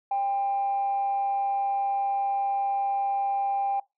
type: tone with amplitude modulation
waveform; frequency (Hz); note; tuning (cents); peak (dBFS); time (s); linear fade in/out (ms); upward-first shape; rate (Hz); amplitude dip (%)
sine; 795; G5; +24; -21; 0.11-3.8; 5; sine; 235; 30
effects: noise-tail reverb RT60 0.2 s tail -23 dB re dry + tanh soft clip ceiling -19 dBFS